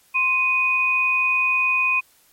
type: tone pair together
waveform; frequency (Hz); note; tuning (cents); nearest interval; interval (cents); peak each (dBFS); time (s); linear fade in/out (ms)
sine; 1046.5 / 2489; C6 / D#7; 0 / 0; octave + minor third; 1500; -25 / -17; 0.14-2.01; 20
effects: white hiss -57 dBFS RMS until 2.32 s + MP3 64 kbps